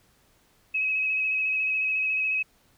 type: tone with vibrato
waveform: sine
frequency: 2556 Hz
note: D#7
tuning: 46 cents sharp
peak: -23 dBFS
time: 0.74-2.43 s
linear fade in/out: 10 ms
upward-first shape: square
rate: 14 Hz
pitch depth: 16 cents each way
effects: pink hiss -63 dBFS RMS until 2.77 s